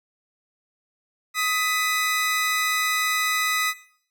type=tone pair together; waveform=sawtooth; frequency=1255 / 1993.9 Hz; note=D#6 / B6; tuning=+15 / +16 cents; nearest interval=minor sixth; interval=801 cents; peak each=-21 dBFS; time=1.34-3.74 s; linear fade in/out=50 ms; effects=noise-tail reverb RT60 0.6 s tail -17 dB re dry